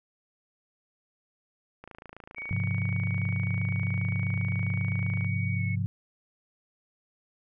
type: click train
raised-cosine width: 0.5 ms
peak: -29 dBFS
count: 95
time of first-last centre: 1.84-5.246 s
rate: 27.6 Hz
type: tone with pitch glide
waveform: sine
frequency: 2245 to 2201 Hz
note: C#7 to C#7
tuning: +21 to -13 cents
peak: -35 dBFS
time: 2.36-5.76 s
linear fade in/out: 20 ms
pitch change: -34 cents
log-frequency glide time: 5.55-5.62 s
type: chord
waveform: sine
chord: F minor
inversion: first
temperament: equal with one note detuned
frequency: 101.75 / 130.81 / 174.61 Hz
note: Ab2 / C3 / F3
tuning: -35 / 0 / 0 cents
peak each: -28 / -32 / -33 dBFS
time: 2.51-5.86 s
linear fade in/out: 0 ms
effects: none